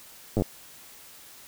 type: slowing click train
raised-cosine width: 2 ms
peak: -12 dBFS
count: 6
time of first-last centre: 0.37-0.421 s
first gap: 9 ms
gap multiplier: 1.06
effects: white hiss -49 dBFS RMS until 1.47 s